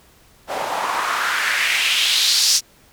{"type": "noise with band-pass filter sweep", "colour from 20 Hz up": "white", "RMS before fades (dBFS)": -19, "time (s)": [0.47, 2.61], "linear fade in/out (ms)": 50, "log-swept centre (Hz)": [620, 5700], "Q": 2.8, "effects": ["pink hiss -52 dBFS RMS until 2.92 s"]}